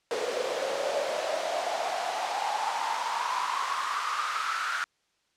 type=noise with high-pass filter sweep; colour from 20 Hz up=pink; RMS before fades=-30 dBFS; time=0.11-4.84 s; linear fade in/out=0 ms; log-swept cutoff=470 to 1400 Hz; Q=7.6; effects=white hiss -72 dBFS RMS until 5.36 s + low-pass 6000 Hz 12 dB/octave